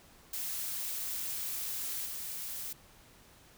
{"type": "noise with level steps", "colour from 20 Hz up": "blue", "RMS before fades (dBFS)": [-37, -40], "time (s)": [0.33, 2.73], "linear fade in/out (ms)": 5, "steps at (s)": 2.05, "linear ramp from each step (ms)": 10, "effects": ["pink hiss -59 dBFS RMS until 3.57 s"]}